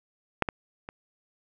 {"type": "clicks", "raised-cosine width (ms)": 0.5, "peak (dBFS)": [-7, -13, -23], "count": 3, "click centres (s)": [0.423, 0.488, 0.889], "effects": []}